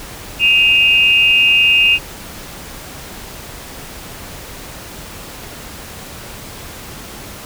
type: tone pair together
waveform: sine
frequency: 2525 / 2796 Hz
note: D#7 / F7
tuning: +25 / +1 cents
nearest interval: major second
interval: 176 cents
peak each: -11 dBFS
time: 0.39-1.99 s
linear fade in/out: 50 ms
effects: pink hiss -32 dBFS RMS until 7.45 s